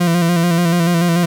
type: tone with vibrato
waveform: 40% pulse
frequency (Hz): 171.4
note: F3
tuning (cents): -32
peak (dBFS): -11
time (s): 0-1.26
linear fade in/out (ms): 10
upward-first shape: square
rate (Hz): 6.9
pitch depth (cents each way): 40
effects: none